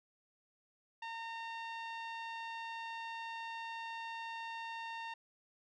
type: tone with low-pass filter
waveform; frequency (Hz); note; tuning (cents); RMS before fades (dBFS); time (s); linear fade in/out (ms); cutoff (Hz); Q
sawtooth; 914; A#5; -34; -44; 1.02-5.14; 5; 3200; 1.4
effects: none